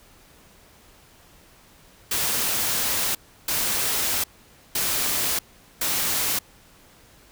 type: noise bursts at uneven times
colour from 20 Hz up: white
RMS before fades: -24 dBFS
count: 4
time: 2.11-3.15 / 3.48-4.24 / 4.75-5.39 / 5.81-6.39 s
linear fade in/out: 5 ms
effects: pink hiss -53 dBFS RMS until 7.31 s